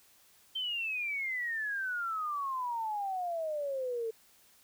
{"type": "exponential sweep", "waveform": "sine", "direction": "down", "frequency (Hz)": [3135, 442.1], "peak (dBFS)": -32, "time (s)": [0.55, 4.11], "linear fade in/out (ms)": 10, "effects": ["white hiss -63 dBFS RMS until 4.63 s"]}